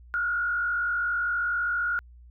sine tone with frequency modulation, 1424 Hz, F6, 33 cents sharp, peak -24 dBFS, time 0.14-1.99 s, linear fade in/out 0 ms, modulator 47.6 Hz, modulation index 0.92, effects added 60 Hz sine -47 dBFS peak until 2.3 s

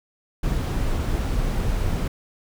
brown noise, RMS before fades -23 dBFS, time 0.43-2.08 s, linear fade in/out 5 ms, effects none

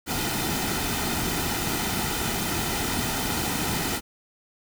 pink noise with comb filter, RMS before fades -27 dBFS, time 0.06-4.01 s, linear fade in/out 50 ms, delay 1.8 ms, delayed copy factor -0.55, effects none

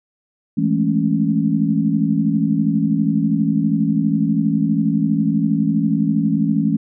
sine chord, A major seventh, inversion second, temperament equal, 164.81 / 207.7 / 220 / 277.2 Hz, E3 / G#3 / A3 / C#4, 0 / 0 / 0 / 0 cents, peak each -20 dBFS, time 0.57-6.77 s, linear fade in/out 10 ms, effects none

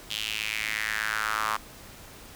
sawtooth tone with high-pass filter sweep, 108.3 Hz, A2, 27 cents flat, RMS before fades -30 dBFS, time 0.1-1.57 s, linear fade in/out 10 ms, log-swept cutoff 3200 to 1100 Hz, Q 4.1, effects pink hiss -47 dBFS RMS until 2.35 s

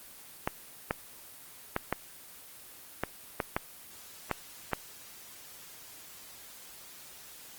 clicks, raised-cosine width 0.5 ms, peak -12 dBFS, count 9, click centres 0.475 / 0.909 / 1.764 / 1.926 / 3.036 / 3.402 / 3.565 / 4.313 / 4.733 s, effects white hiss -50 dBFS RMS until 7.58 s + Opus 24 kbps

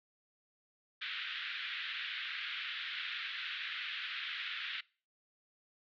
white band-pass noise, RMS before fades -41 dBFS, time 1.01-4.81 s, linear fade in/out 10 ms, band 1400 to 3700 Hz, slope 48 dB/octave, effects noise-tail reverb RT60 0.4 s tail -24 dB re dry

